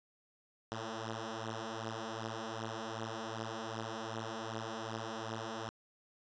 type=beating tone pair; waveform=5% pulse; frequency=111.1 / 113.7 Hz; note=A2 / A#2; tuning=+17 / -43 cents; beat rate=2.6 Hz; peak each=-30 / -32 dBFS; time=0.72-5.69 s; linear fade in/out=0 ms; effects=resampled to 16000 Hz